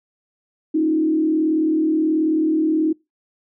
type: tone with frequency modulation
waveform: sine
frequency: 314.8 Hz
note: D#4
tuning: 20 cents sharp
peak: -15 dBFS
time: 0.74-2.93 s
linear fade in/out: 10 ms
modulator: 38.6 Hz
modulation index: 0.63
effects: noise-tail reverb RT60 0.2 s tail -22 dB re dry